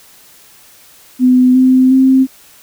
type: tone with pitch steps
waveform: sine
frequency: 252.9 / 258.1 / 263.3 Hz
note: B3 / C4 / C4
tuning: +41 / -23 / +11 cents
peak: -5 dBFS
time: 1.19-2.27 s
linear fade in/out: 50 ms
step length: 360 ms
effects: white hiss -43 dBFS RMS until 2.62 s